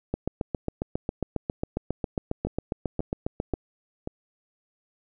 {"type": "two click trains", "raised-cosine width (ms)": 2, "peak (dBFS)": [-13, -18], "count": [26, 4], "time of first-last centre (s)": [[0.14, 3.537], [2.47, 4.074]], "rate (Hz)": [7.36, 1.87], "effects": []}